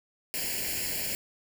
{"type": "noise with comb filter", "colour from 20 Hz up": "white", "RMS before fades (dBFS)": -32, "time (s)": [0.34, 1.15], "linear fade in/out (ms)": 0, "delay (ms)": 0.41, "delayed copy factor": 0.9, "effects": []}